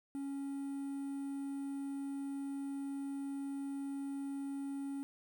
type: tone with quantisation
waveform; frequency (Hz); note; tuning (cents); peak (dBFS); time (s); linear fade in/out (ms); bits
triangle; 277.2; C#4; 0; -36; 0.15-5.03; 0; 10
effects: none